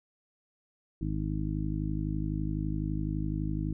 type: harmonic tone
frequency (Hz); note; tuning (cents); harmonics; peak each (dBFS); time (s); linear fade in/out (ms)
51.91; G#1; 0; 1 / 2 / 3 / 4 / 5 / 6; -34 / -37 / -34 / -40 / -39 / -37; 1.01-3.73; 5
effects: none